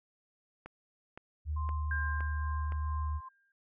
click train, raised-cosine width 0.5 ms, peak -30 dBFS, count 5, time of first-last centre 0.66-2.722 s, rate 1.94 Hz
sine tone, 75.6 Hz, D#2, 49 cents flat, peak -31 dBFS, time 1.45-3.21 s, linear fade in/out 50 ms
sine tone with tremolo, 1046.5 Hz, C6, in tune, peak -39 dBFS, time 1.56-3.29 s, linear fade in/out 10 ms, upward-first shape sine, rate 2.3 Hz, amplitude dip 50%
sine tone with exponential decay, 1600 Hz, G6, 35 cents sharp, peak -32 dBFS, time 1.91-3.52 s, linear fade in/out 2 ms, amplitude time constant 350 ms
effects none

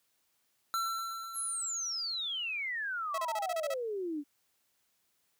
square tone with exponential decay, 1346 Hz, E6, 36 cents sharp, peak -30 dBFS, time 0.74-2.68 s, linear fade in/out 0 ms, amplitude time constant 420 ms
sine exponential sweep, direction down, 11610 to 279 Hz, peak -33 dBFS, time 1.33-4.24 s, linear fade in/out 50 ms
sawtooth tone bursts, 651 Hz, E5, 22 cents flat, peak -30 dBFS, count 9, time 3.14-3.741 s, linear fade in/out 5 ms, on 41 ms, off 29 ms
effects white hiss -75 dBFS RMS until 5.39 s + high-pass 60 Hz 12 dB/octave

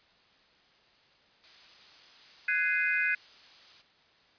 blue noise, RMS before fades -48 dBFS, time 1.43-3.82 s, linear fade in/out 10 ms
sine chord, Ab dominant seventh, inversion third, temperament just, 1495.1 / 1661.2 / 2077 / 2492 Hz, Gb6 / Ab6 / C7 / Eb7, +18 / 0 / -13 / +2 cents, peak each -31 dBFS, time 2.48-3.15 s, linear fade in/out 5 ms
effects white hiss -63 dBFS RMS until 4.38 s + resampled to 11025 Hz

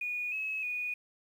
sine tone with pitch steps, 2457 / 2573 / 2467 Hz, D#7 / E7 / D#7, -22 / -43 / -15 cents, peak -32 dBFS, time 0.01-0.94 s, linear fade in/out 5 ms, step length 310 ms, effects 10-bit

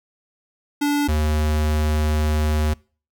square tone pair in turn, 290 / 76.32 Hz, D4 / D#2, -22 / -33 cents, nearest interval octave + major seventh, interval 2311 cents, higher first, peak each -18 dBFS, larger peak neither, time 0.81-1.08 / 1.08-2.74 s, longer second, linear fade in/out 10 ms, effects noise-tail reverb RT60 0.4 s tail -25 dB re dry

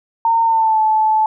sine tone with pitch glide, 914 to 869.7 Hz, A#5 to A5, -34 to -20 cents, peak -11 dBFS, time 0.25-1.26 s, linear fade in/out 2 ms, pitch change -86 cents, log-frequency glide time 0.44-0.8 s, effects none

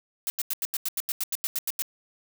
blue noise bursts, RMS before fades -28 dBFS, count 14, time 0.27-1.821 s, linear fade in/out 0 ms, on 30 ms, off 87 ms, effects none

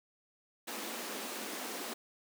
pink high-pass noise, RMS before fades -41 dBFS, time 0.67-1.94 s, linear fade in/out 10 ms, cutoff 200 Hz, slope 96 dB/octave, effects none

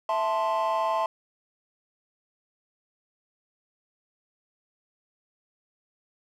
triangle chord, A minor, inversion second, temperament equal, 659.3 / 880 / 1046.5 Hz, E5 / A5 / C6, 0 / 0 / 0 cents, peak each -25 dBFS, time 0.09-1.06 s, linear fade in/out 2 ms, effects tanh soft clip ceiling -17 dBFS

